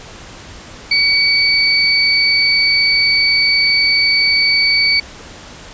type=tone pair together; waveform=sine; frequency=2264 / 4528 Hz; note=C#7 / C#8; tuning=+36 / +36 cents; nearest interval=octave; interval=1200 cents; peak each=-13 dBFS; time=0.91-5 s; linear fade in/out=5 ms; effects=pink hiss -35 dBFS RMS until 5.73 s + resampled to 16000 Hz